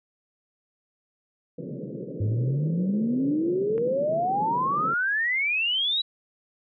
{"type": "band-pass noise", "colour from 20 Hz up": "pink", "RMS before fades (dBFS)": -35, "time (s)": [1.58, 4.94], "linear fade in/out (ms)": 5, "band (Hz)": [130, 560], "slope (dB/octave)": 96}
{"type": "exponential sweep", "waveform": "sine", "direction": "up", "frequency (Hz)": [100, 3951], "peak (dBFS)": -22, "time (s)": [2.2, 6.02], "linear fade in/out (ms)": 10}
{"type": "click", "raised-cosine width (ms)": 0.5, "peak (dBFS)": -28, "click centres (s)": 3.78}
{"effects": []}